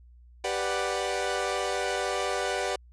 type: chord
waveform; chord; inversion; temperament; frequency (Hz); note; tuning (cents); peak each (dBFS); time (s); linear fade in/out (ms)
sawtooth; G major seventh; none; equal; 392 / 493.9 / 587.3 / 740; G4 / B4 / D5 / F#5; 0 / 0 / 0 / 0; -29; 0.44-2.76; 5
effects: added 60 Hz sine -50 dBFS peak until 2.92 s + resampled to 22050 Hz